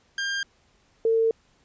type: tone pair in turn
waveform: sawtooth / sine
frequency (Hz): 1600 / 451.3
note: G6 / A4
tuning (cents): +35 / +44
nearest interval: octave + minor seventh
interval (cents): 2191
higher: first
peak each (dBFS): -22 / -18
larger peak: second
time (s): 0.18-0.43 / 1.05-1.31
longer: second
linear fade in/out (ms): 2
effects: pink hiss -63 dBFS RMS until 1.64 s + resampled to 16000 Hz